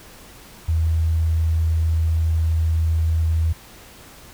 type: tone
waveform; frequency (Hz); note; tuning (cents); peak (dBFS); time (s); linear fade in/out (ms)
sine; 81; E2; -30; -16; 0.68-3.53; 10
effects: pink hiss -44 dBFS RMS until 4.33 s